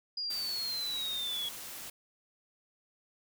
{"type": "exponential sweep", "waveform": "sine", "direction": "down", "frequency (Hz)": [4905, 3322], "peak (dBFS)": -33, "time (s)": [0.17, 1.49], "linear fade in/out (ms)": 5}
{"type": "noise", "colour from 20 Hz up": "white", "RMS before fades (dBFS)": -44, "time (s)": [0.3, 1.9], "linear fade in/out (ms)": 5}
{"effects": []}